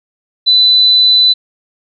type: tone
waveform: sine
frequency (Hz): 3998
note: B7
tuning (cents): +20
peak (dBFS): -5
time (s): 0.46-1.34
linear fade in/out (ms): 20
effects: none